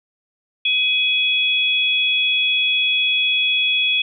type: tone pair together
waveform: sine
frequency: 2520 / 3364 Hz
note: D#7 / G#7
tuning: +21 / +22 cents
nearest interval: perfect fourth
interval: 501 cents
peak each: -18 dBFS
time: 0.65-4.02 s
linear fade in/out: 5 ms
effects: none